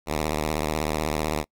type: tone with vibrato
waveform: 5% pulse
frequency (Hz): 76.7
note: D#2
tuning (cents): -24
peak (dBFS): -13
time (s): 0.06-1.45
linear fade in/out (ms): 50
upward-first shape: triangle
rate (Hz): 16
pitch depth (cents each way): 140
effects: noise-tail reverb RT60 0.1 s tail -26 dB re dry